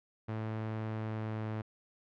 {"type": "tone with pitch glide", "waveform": "sawtooth", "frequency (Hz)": [109.8, 108.92], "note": ["A2", "A2"], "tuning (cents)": [-3, -17], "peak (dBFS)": -31, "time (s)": [0.28, 1.62], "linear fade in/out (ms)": 10, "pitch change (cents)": -14, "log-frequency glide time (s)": [0.9, 1.44], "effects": ["low-pass 2000 Hz 12 dB/octave"]}